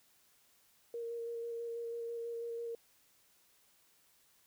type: tone with vibrato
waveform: sine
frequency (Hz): 466.2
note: A#4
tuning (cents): 0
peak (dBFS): -38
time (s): 0.94-2.75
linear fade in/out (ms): 2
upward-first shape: square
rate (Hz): 6.1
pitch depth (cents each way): 11
effects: white hiss -69 dBFS RMS until 4.46 s